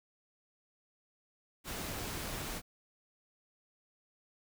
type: noise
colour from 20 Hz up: pink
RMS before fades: -40 dBFS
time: 1.64-2.62 s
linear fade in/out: 50 ms
effects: none